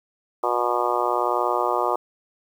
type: harmonic tone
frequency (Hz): 121.3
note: B2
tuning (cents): -31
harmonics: 3 / 4 / 5 / 6 / 7 / 8 / 9 / 10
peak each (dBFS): -28 / -28 / -28 / -28 / -28 / -28 / -28 / -28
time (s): 0.43-1.96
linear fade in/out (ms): 5
effects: 8-bit